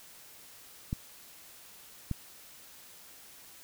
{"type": "clicks", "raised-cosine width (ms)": 5, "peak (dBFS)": -19, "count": 2, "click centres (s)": [0.929, 2.113], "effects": ["white hiss -53 dBFS RMS until 3.63 s"]}